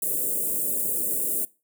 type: band-stop noise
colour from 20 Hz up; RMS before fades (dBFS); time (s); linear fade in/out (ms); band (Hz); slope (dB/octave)
white; -26; 0.02-1.45; 5; 580 to 8100; 48
effects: noise-tail reverb RT60 0.3 s tail -21 dB re dry + high-pass 200 Hz 12 dB/octave